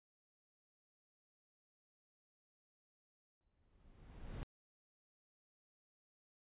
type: noise with exponential growth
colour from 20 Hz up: brown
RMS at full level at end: -43 dBFS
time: 3.41-4.43 s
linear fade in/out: 0 ms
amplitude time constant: 220 ms
effects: resampled to 8000 Hz